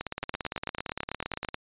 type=two click trains; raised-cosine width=0.3 ms; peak=-15 / -16 dBFS; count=12 / 28; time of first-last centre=0.23-1.448 / 0.01-1.544 s; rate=9.03 / 17.6 Hz; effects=resampled to 8000 Hz